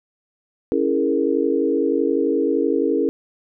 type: chord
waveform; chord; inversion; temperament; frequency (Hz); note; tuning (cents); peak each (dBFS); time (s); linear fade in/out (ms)
sine; A# half-diminished seventh; first; equal; 277.2 / 329.6 / 415.3 / 466.2; C#4 / E4 / G#4 / A#4; 0 / 0 / 0 / 0; -22; 0.72-3.09; 0
effects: none